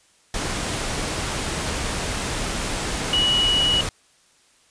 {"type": "tone in noise", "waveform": "sine", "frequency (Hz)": 2928, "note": "F#7", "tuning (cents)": -19, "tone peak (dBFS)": -17, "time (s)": [3.13, 3.81], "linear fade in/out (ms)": 2, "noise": "pink", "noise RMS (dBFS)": -26, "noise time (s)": [0.34, 3.89], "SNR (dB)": 6, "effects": ["white hiss -58 dBFS RMS until 4.7 s", "resampled to 22050 Hz"]}